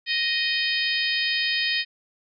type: harmonic tone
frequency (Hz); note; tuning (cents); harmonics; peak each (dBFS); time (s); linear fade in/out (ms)
622.3; D#5; 0; 3 / 4 / 5 / 6 / 7 / 8; -27 / -28 / -29 / -30 / -30 / -31; 0.06-1.85; 50
effects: none